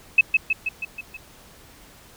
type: tone with echo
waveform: sine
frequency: 2592 Hz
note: E7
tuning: 30 cents flat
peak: -9 dBFS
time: 0.18-0.21 s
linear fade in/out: 5 ms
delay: 160 ms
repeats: 6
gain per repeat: -4 dB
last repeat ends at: 1.17 s
effects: pink hiss -49 dBFS RMS until 2.16 s